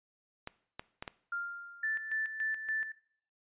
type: clicks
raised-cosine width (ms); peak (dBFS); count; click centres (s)
0.3; -23; 4; 0.474 / 0.795 / 1.025 / 1.078
type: tone with exponential decay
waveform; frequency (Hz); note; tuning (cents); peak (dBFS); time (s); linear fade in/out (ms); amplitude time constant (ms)
sine; 1396.9; F6; 0; -32; 1.32-2.34; 5; 220
type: tone with tremolo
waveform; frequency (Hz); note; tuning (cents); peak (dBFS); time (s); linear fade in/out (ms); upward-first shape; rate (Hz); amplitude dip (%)
sine; 1760; A6; 0; -30; 1.83-2.92; 5; square; 3.5; 60
effects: noise-tail reverb RT60 0.6 s tail -19 dB re dry + resampled to 8000 Hz